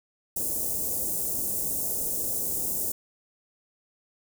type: band-stop noise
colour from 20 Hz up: white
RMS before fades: -29 dBFS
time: 0.36-2.92 s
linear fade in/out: 5 ms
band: 610 to 7400 Hz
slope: 24 dB/octave
effects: none